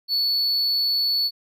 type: tone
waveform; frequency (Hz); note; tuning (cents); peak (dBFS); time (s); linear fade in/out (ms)
triangle; 4435; C#8; 0; -18; 0.08-1.31; 50
effects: none